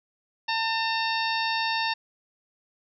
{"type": "harmonic tone with a mistuned harmonic", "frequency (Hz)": 900, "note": "A5", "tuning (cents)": 39, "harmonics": [1, 2, 3, 4, 5, 6], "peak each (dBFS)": [-28, -31, -31, -33, -34, -36], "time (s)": [0.48, 1.94], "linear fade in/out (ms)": 10, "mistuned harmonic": 4, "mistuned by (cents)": 41, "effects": []}